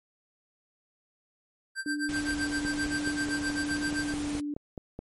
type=tone with tremolo; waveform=square; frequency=1568 Hz; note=G6; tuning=in tune; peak=-29 dBFS; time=1.75-4.14 s; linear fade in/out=50 ms; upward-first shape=sine; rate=7.7 Hz; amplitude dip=95%
type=tone with vibrato; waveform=sine; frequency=293.7 Hz; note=D4; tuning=in tune; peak=-30 dBFS; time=1.86-4.54 s; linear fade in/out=2 ms; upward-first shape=sine; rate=1.1 Hz; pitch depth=8 cents each way
type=noise; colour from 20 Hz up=pink; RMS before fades=-39 dBFS; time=2.09-4.4 s; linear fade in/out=0 ms
type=click train; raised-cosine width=2 ms; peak=-24 dBFS; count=12; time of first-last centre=2.65-4.99 s; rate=4.7 Hz
effects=MP3 48 kbps